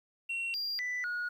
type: tone with pitch steps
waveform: sine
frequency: 2731 / 4777 / 1985 / 1448 Hz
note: F7 / D8 / B6 / F#6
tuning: -39 / +29 / +8 / -38 cents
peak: -30 dBFS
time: 0.29-1.29 s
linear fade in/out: 10 ms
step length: 250 ms
effects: tanh soft clip ceiling -31 dBFS + 11-bit